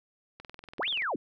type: click train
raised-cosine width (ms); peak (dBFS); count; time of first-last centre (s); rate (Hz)
0.3; -29; 14; 0.4-1.022; 20.9
type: linear two-way sweep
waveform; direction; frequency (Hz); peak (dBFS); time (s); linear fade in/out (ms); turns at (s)
sine; up then down; 146.6 to 3729 to 185.3; -28; 0.79-1.16; 5; 0.89
effects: none